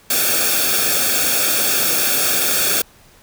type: noise with comb filter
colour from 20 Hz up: white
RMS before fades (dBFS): -17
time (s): 0.1-2.82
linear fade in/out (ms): 5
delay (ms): 1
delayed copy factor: -0.75
effects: pink hiss -49 dBFS RMS until 3.22 s